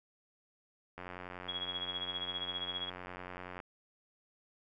click train, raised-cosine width 0.5 ms, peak -29 dBFS, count 238, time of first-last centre 0.98-3.602 s, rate 90.4 Hz
sine tone with tremolo, 3322 Hz, G#7, in tune, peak -33 dBFS, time 1.48-2.9 s, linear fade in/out 10 ms, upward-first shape triangle, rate 15 Hz, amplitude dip 85%
effects none

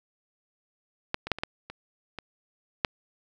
clicks, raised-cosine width 0.3 ms, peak -10 / -19 / -7 / -21 / -11 / -23 / -20 / -6 dBFS, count 8, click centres 1.144 / 1.27 / 1.317 / 1.386 / 1.435 / 1.7 / 2.187 / 2.848 s, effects none

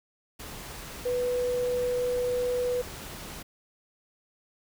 sine tone in noise, 493.9 Hz, B4, in tune, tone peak -25 dBFS, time 1.05-2.82 s, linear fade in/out 10 ms, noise pink, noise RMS -41 dBFS, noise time 0.39-3.43 s, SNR +13 dB, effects none

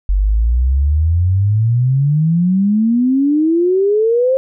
sine exponential sweep, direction up, 46.25 to 535 Hz, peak -10 dBFS, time 0.09-4.37 s, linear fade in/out 0 ms, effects none

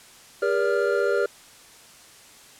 triangle tone cluster, 402.7 / 478.1 / 576 / 1398 Hz, G4 / A#4 / D5 / F6, +47 / +44 / -34 / +1 cents, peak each -22 / -23 / -24 / -27 dBFS, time 0.42-1.26 s, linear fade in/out 5 ms, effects white hiss -49 dBFS RMS until 2.59 s + low-pass 10000 Hz 12 dB/octave

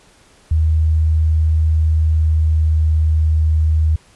sine tone with pitch glide, 78.9 to 78.4 Hz, D#2 to D#2, +25 to +14 cents, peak -11 dBFS, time 0.51-3.96 s, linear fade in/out 5 ms, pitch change -11 cents, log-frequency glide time 1.99-2.81 s, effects pink hiss -50 dBFS RMS until 4.15 s + resampled to 24000 Hz

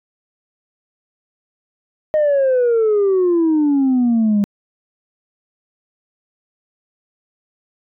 sine exponential sweep, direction down, 622.3 to 199.8 Hz, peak -10 dBFS, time 2.14-4.44 s, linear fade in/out 0 ms, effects tanh soft clip ceiling -10 dBFS

